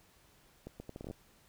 accelerating click train, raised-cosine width 2 ms, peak -30 dBFS, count 10, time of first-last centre 0.67-1.11 s, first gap 130 ms, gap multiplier 0.72, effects pink hiss -65 dBFS RMS until 1.48 s

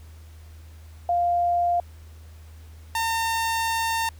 sine / sawtooth tone pair in turn, 698.5 / 908.8 Hz, F5 / A#5, 0 / -44 cents, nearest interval perfect fourth, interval 456 cents, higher second, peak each -19 dBFS, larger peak neither, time 1.09-1.8 / 2.95-4.09 s, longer second, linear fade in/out 2 ms, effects added 79 Hz sine -42 dBFS peak until 4.19 s + pink hiss -56 dBFS RMS until 4.19 s

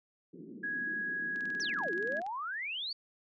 pink band-pass noise, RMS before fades -48 dBFS, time 0.33-2.22 s, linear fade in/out 10 ms, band 180 to 390 Hz, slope 48 dB/octave
sine tone, 1661.2 Hz, G#6, in tune, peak -33 dBFS, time 0.63-2.2 s, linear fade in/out 10 ms
click train, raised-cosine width 0.2 ms, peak -35 dBFS, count 20, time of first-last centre 1.36-2.265 s, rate 21 Hz
sine exponential two-way sweep, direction down then up, 6300 to 329.6 to 4649 Hz, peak -35 dBFS, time 1.6-2.93 s, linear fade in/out 5 ms, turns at 1.93 s
effects none

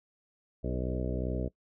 harmonic tone with a mistuned harmonic, 62.6 Hz, B1, 24 cents sharp, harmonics 1 / 2 / 3 / 4 / 5 / 6 / 7 / 8 / 9 / 10, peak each -34 / -37 / -39 / -40 / -41 / -42 / -42 / -43 / -44 / -44 dBFS, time 0.63-1.49 s, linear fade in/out 20 ms, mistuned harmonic 7, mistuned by -19 cents, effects noise-tail reverb RT60 0.1 s tail -21 dB re dry

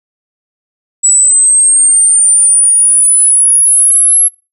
sine linear sweep, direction up, 7810 to 11175 Hz, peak -4 dBFS, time 1.03-4.29 s, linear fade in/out 20 ms, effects noise-tail reverb RT60 0.3 s tail -26 dB re dry

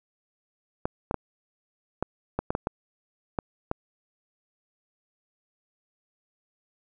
clicks, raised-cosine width 1 ms, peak -12 dBFS, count 10, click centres 0.855 / 1.111 / 1.143 / 2.026 / 2.39 / 2.505 / 2.551 / 2.671 / 3.388 / 3.714 s, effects none

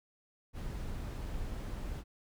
brown noise, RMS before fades -39 dBFS, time 0.53-2.04 s, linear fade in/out 50 ms, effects none

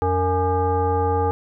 sine tone with frequency modulation, 460.1 Hz, A#4, 23 cents flat, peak -17 dBFS, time 0.02-1.31 s, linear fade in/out 0 ms, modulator 372 Hz, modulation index 1.4, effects none

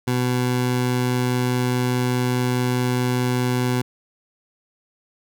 20% pulse tone, 124.8 Hz, B2, 19 cents sharp, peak -14 dBFS, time 0.07-3.82 s, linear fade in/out 10 ms, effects none

